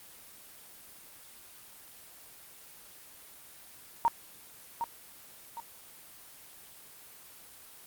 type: tone with echo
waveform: sine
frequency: 930 Hz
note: A#5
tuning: 4 cents flat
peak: -21 dBFS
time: 4.05-4.08 s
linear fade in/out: 0 ms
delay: 760 ms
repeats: 2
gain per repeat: -8 dB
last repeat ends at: 5.6 s
effects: white hiss -52 dBFS RMS until 7.86 s + Opus 24 kbps